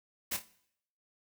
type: noise with echo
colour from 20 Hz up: white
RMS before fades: -34 dBFS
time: 0.31-0.37 s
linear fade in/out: 10 ms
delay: 27 ms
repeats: 3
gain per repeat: -9 dB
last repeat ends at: 0.451 s
effects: noise-tail reverb RT60 0.7 s tail -19 dB re dry